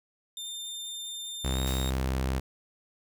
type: tone with pitch glide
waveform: sawtooth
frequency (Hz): 3605 to 3706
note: A7 to A#7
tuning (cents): +41 to -11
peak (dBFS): -33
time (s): 0.37-1.9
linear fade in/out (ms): 2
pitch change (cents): +48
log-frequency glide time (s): 1.52-1.58
type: tone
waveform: sawtooth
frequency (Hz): 65.41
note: C2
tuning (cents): 0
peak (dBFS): -23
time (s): 1.44-2.4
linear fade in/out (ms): 10
type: noise with exponential decay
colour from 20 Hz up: white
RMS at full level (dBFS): -39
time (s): 1.67-2.27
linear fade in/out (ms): 0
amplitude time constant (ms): 130
effects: none